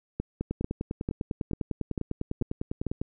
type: two click trains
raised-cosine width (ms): 3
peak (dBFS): -16 / -17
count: 7 / 27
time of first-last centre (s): 0.2-2.867 / 0.41-3.015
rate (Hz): 2.25 / 9.98
effects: none